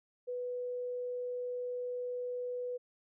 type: tone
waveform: sine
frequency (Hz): 493.9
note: B4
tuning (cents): 0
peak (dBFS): -35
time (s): 0.27-2.78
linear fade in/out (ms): 20
effects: none